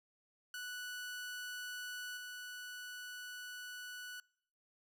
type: tone with level steps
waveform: sawtooth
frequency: 1480 Hz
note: F#6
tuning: in tune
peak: -39 / -42 dBFS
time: 0.54-4.2 s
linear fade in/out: 2 ms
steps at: 2.17 s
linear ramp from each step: 2 ms
effects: noise-tail reverb RT60 0.7 s tail -26 dB re dry